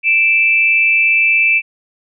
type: tone pair together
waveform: sine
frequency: 2349 / 2632 Hz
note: D7 / E7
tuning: 0 / -3 cents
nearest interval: major second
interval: 197 cents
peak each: -12 dBFS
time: 0.03-1.62 s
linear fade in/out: 50 ms
effects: none